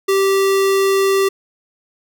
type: tone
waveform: square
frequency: 389.8 Hz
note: G4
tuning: 10 cents flat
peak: -13 dBFS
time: 0.08-1.29 s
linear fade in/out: 10 ms
effects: none